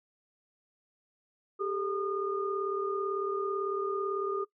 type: tone cluster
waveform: sine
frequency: 392.6 / 430.6 / 1219 Hz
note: G4 / A4 / D#6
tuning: +3 / -37 / -36 cents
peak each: -32 / -37 / -35 dBFS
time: 1.59-4.45 s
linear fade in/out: 20 ms
effects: noise-tail reverb RT60 0.1 s tail -19 dB re dry